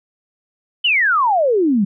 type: exponential sweep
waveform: sine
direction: down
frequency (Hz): 3095 to 186.6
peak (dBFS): -12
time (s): 0.84-1.85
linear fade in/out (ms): 10
effects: none